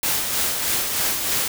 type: noise with tremolo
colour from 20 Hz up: white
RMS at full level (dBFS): -21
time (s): 0.03-1.48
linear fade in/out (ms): 2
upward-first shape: sine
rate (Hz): 3.2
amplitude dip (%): 40
effects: none